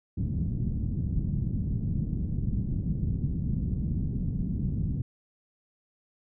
white low-pass noise, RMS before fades -29 dBFS, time 0.17-5.02 s, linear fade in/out 5 ms, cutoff 190 Hz, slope 24 dB/octave, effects none

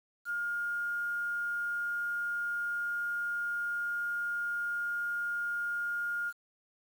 sine tone with quantisation, 1417 Hz, F6, 25 cents sharp, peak -31 dBFS, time 0.25-6.33 s, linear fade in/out 50 ms, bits 9, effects none

